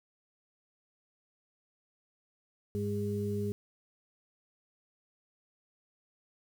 harmonic tone, 102.3 Hz, G#2, 26 cents flat, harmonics 1 / 2 / 4, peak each -35 / -35 / -35 dBFS, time 2.75-3.52 s, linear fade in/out 0 ms, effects 9-bit

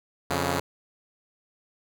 5% pulse tone pair together, 88.19 / 140 Hz, F2 / C#3, +17 / +18 cents, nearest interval minor sixth, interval 801 cents, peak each -16 dBFS, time 0.3-0.6 s, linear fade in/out 5 ms, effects none

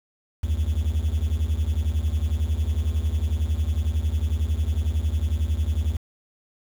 triangle beating tone pair, 71.4 / 82.4 Hz, D2 / E2, -48 / 0 cents, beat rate 11 Hz, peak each -21 dBFS, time 0.43-5.97 s, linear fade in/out 10 ms, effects tanh soft clip ceiling -13 dBFS + 7-bit

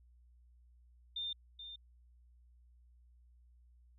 sine tone with echo, 3609 Hz, A7, 43 cents sharp, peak -37 dBFS, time 1.16-1.33 s, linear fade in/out 5 ms, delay 430 ms, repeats 1, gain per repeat -9 dB, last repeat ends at 1.76 s, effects added 60 Hz sine -61 dBFS peak until 3.98 s

